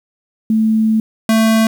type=tone pair in turn; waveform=sine / square; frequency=220 / 222.3 Hz; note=A3 / A3; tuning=0 / +18 cents; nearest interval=unison; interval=18 cents; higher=second; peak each=-10 dBFS; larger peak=neither; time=0.5-1 / 1.29-1.67 s; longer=first; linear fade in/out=2 ms; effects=7-bit